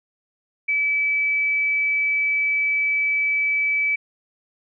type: tone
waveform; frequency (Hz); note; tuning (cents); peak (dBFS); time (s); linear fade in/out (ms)
sine; 2300; D7; -37; -18; 0.68-3.96; 10
effects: none